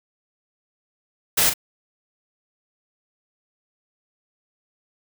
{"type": "noise with echo", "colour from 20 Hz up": "white", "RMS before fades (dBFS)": -18, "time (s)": [1.37, 1.5], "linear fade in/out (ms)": 10, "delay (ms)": 39, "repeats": 1, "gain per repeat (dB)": -8, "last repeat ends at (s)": 1.539, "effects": []}